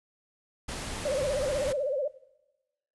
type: noise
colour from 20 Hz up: pink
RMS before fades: -36 dBFS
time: 0.68-1.73 s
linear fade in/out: 10 ms
type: tone with vibrato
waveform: sine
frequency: 554.4 Hz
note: C#5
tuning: in tune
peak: -26 dBFS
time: 1.05-2.08 s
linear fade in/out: 5 ms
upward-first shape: sine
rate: 16 Hz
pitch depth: 140 cents each way
effects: noise-tail reverb RT60 1.0 s tail -19 dB re dry + resampled to 24000 Hz